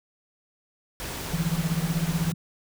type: noise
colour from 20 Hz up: pink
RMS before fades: -34 dBFS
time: 1-2.32 s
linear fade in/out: 0 ms
type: tone with tremolo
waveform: sine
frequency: 164.81 Hz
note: E3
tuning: in tune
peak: -19 dBFS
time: 1.33-2.34 s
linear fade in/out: 10 ms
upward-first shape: triangle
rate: 16 Hz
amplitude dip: 100%
effects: none